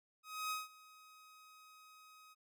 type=tone with ADSR envelope; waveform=sawtooth; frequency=1262 Hz; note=D#6; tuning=24 cents sharp; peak=-33 dBFS; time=0.23-2.35 s; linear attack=280 ms; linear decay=170 ms; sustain=-22 dB; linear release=28 ms; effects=none